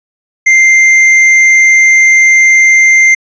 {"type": "tone with tanh clipping", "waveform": "sine", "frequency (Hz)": 2093, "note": "C7", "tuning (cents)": 0, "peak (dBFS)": -4, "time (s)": [0.46, 3.15], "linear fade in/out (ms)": 10, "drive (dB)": 8, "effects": ["resampled to 16000 Hz"]}